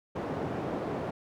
white band-pass noise, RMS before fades -34 dBFS, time 0.15-1.11 s, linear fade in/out 10 ms, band 110 to 540 Hz, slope 12 dB/octave, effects none

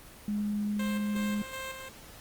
sine tone, 207.7 Hz, G#3, in tune, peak -28 dBFS, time 0.28-1.42 s, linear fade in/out 2 ms
10% pulse tone with tremolo, 527 Hz, C5, 12 cents sharp, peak -28 dBFS, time 0.79-1.89 s, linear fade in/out 5 ms, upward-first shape square, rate 2.7 Hz, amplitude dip 45%
effects pink hiss -50 dBFS RMS until 2.2 s + Opus 24 kbps

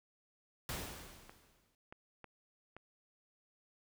pink noise with exponential decay, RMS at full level -39 dBFS, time 0.69-1.75 s, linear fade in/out 1 ms, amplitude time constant 230 ms
clicks, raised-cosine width 0.5 ms, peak -35 dBFS, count 4, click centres 1.295 / 1.925 / 2.243 / 2.766 s
effects none

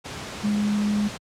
sine tone in noise, 207.7 Hz, G#3, in tune, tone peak -20 dBFS, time 0.43-1.09 s, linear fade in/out 20 ms, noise pink, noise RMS -34 dBFS, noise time 0.04-1.18 s, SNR +11 dB, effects high-pass 80 Hz 12 dB/octave + low-pass 7000 Hz 12 dB/octave

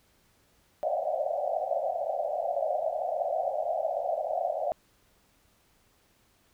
pink band-pass noise, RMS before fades -30 dBFS, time 0.83-4.72 s, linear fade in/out 0 ms, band 560 to 750 Hz, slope 96 dB/octave, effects pink hiss -66 dBFS RMS until 6.53 s

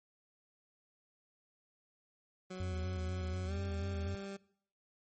20% pulse tone with pitch glide, 185 to 197.14 Hz, F#3 to G3, 0 to +10 cents, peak -37 dBFS, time 2.5-4.37 s, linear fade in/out 10 ms, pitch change +110 cents, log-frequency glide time 3.46-3.52 s
triangle tone with vibrato, 85.2 Hz, F2, 42 cents flat, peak -34 dBFS, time 2.6-4.15 s, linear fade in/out 0 ms, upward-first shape square, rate 4.1 Hz, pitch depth 90 cents each way
effects noise-tail reverb RT60 0.6 s tail -21 dB re dry + MP3 32 kbps

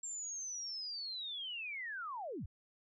sine linear sweep, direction down, 7459 to 50.1 Hz, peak -40 dBFS, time 0.03-2.46 s, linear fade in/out 5 ms, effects none

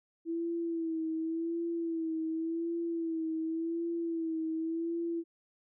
sine tone with vibrato, 329 Hz, E4, 3 cents flat, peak -31 dBFS, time 0.25-5.24 s, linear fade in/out 50 ms, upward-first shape sine, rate 0.89 Hz, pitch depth 47 cents each way, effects none

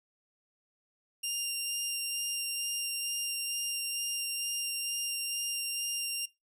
15% pulse tone with vibrato, 2791 Hz, F7, 2 cents flat, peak -25 dBFS, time 1.23-6.26 s, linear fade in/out 10 ms, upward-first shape sine, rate 2.2 Hz, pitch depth 8 cents each way, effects noise-tail reverb RT60 0.2 s tail -20 dB re dry

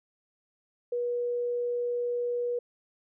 sine tone, 483.5 Hz, B4, 37 cents flat, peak -27 dBFS, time 0.92-2.59 s, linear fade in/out 5 ms, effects none

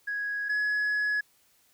sine tone pair in turn, 1661.2 / 1688.3 Hz, G#6 / G#6, 0 / +28 cents, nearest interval unison, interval 28 cents, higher second, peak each -28 / -22 dBFS, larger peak second, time 0.07-0.49 / 0.49-1.21 s, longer second, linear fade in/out 10 ms, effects tanh soft clip ceiling -24 dBFS + white hiss -65 dBFS RMS until 1.73 s

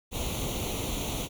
pink noise with comb filter, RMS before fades -32 dBFS, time 0.11-1.29 s, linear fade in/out 50 ms, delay 0.3 ms, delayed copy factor +0.8, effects none

